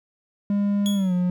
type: tone with pitch glide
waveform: triangle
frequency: 202.5 to 179.37 Hz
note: G#3 to F3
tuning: -43 to +47 cents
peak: -17 dBFS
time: 0.5-1.3 s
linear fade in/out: 2 ms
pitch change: -210 cents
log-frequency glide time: 0.94-1.13 s
type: tone with exponential decay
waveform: sawtooth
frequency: 3355 Hz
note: G#7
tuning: 17 cents sharp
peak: -23 dBFS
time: 0.86-1.22 s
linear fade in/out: 0 ms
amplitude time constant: 77 ms
effects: none